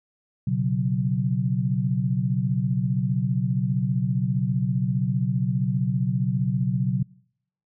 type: chord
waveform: sine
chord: B suspended second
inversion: none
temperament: equal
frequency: 123.47 / 138.59 / 185 Hz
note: B2 / C#3 / F#3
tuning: 0 / 0 / 0 cents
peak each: -25 dBFS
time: 0.47-7.03 s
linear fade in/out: 5 ms
effects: noise-tail reverb RT60 0.7 s tail -24 dB re dry